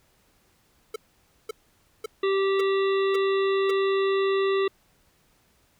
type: tone bursts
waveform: square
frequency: 440 Hz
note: A4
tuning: in tune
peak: -29 dBFS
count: 6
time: 0.94-3.71 s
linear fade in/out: 5 ms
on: 20 ms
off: 530 ms
type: harmonic tone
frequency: 389.9 Hz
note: G4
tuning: 9 cents flat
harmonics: 1 / 3 / 5 / 7 / 9 / 10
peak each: -21 / -31 / -35 / -38 / -40 / -41 dBFS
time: 2.23-4.68 s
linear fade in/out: 5 ms
effects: pink hiss -64 dBFS RMS until 5.79 s